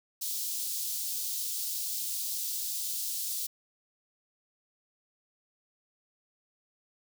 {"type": "high-pass noise", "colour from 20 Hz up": "white", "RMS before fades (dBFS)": -34, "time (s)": [0.21, 3.47], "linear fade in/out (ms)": 10, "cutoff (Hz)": 3900, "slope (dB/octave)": 24, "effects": []}